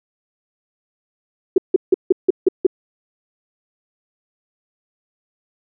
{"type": "tone bursts", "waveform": "sine", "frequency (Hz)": 372.5, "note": "F#4", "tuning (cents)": 12, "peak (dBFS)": -7, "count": 7, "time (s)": [1.56, 2.667], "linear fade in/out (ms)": 5, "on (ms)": 21, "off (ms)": 160, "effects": []}